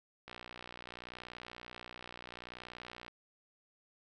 click train, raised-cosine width 0.3 ms, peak -30 dBFS, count 171, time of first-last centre 0.28-3.081 s, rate 60.7 Hz, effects none

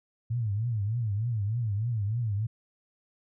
sine tone with vibrato, 110 Hz, A2, in tune, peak -26 dBFS, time 0.3-2.47 s, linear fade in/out 10 ms, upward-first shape triangle, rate 3.3 Hz, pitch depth 210 cents each way, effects none

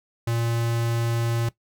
square tone, 116.5 Hz, A#2, 1 cent flat, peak -23 dBFS, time 0.27-1.49 s, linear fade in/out 5 ms, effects noise-tail reverb RT60 0.1 s tail -17 dB re dry

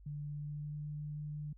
sine tone with pitch glide, 146.83 to 149.05 Hz, D3 to D3, 0 to +26 cents, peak -39 dBFS, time 0.06-1.53 s, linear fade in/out 5 ms, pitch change +26 cents, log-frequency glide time 0.19-0.97 s, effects added 49 Hz sine -54 dBFS peak until 1.57 s

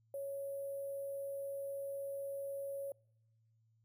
sine tone with sample-and-hold, 554.4 Hz, C#5, in tune, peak -39 dBFS, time 0.14-2.92 s, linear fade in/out 2 ms, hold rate 11025 Hz, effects noise-tail reverb RT60 0.9 s tail -26 dB re dry + added 112 Hz sine -70 dBFS peak until 3.84 s

